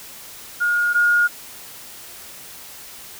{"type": "tone pair in turn", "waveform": "sine", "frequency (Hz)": [1429, 1429], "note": ["F6", "F6"], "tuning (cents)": [39, 39], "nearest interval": "unison", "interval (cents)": 0, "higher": "neither", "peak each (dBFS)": [-16, -13], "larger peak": "second", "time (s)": [[0.6, 0.94], [0.94, 1.28]], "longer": "neither", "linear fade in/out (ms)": 20, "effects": ["white hiss -39 dBFS RMS until 3.19 s"]}